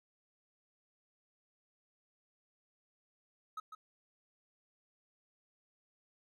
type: tone with echo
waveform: triangle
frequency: 1277 Hz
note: D#6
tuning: 45 cents sharp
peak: -37 dBFS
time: 3.57-3.6 s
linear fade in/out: 5 ms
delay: 150 ms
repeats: 1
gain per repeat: -7 dB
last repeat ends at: 3.75 s
effects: none